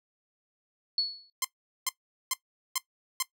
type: tone with exponential decay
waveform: sine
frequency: 4400 Hz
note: C#8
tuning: 14 cents flat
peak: -22 dBFS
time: 0.98-1.3 s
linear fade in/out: 2 ms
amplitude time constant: 69 ms
type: tone bursts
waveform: 5% pulse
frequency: 1046.5 Hz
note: C6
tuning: in tune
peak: -14 dBFS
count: 5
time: 1.42-3.225 s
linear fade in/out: 2 ms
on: 25 ms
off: 420 ms
effects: noise-tail reverb RT60 0.1 s tail -17 dB re dry